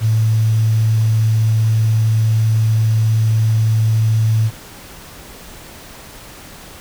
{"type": "tone with quantisation", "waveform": "sine", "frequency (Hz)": 110.6, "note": "A2", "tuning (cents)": 9, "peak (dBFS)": -11, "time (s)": [0, 4.51], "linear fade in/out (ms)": 50, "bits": 6, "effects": ["pink hiss -37 dBFS RMS until 6.8 s"]}